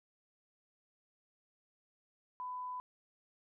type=tone; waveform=sine; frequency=1000 Hz; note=B5; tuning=21 cents sharp; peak=-39 dBFS; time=2.4-2.8 s; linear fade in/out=0 ms; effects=none

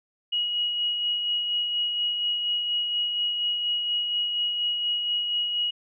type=tone with tremolo; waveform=sine; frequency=2901 Hz; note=F#7; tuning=35 cents flat; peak=-22 dBFS; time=0.32-5.71 s; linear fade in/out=10 ms; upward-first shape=sine; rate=4.2 Hz; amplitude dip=35%; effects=none

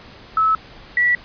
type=tone pair in turn; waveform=sine; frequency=1300 / 1947.8 Hz; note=E6 / B6; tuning=-24 / -24 cents; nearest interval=perfect fifth; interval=700 cents; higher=second; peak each=-13 dBFS; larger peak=neither; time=0.37-0.55 / 0.97-1.15 s; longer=neither; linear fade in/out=2 ms; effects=pink hiss -42 dBFS RMS until 1.24 s + resampled to 11025 Hz

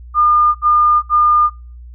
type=tone bursts; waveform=sine; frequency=1210 Hz; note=D#6; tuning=49 cents flat; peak=-8 dBFS; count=3; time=0.14-1.502 s; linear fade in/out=50 ms; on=410 ms; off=66 ms; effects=noise-tail reverb RT60 0.4 s tail -26 dB re dry + added 60 Hz sine -32 dBFS peak until 1.94 s

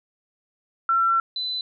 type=tone pair in turn; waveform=sine; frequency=1352 / 4010 Hz; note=E6 / B7; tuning=+43 / +26 cents; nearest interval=octave + perfect fifth; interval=1883 cents; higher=second; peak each=-17 / -25 dBFS; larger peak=first; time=0.89-1.2 / 1.36-1.61 s; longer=first; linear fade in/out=2 ms; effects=none

